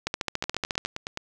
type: two click trains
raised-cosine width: 0.2 ms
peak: -9 / -14 dBFS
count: 12 / 8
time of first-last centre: 0.07-0.85 / 0.44-1.174 s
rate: 14.1 / 9.54 Hz
effects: none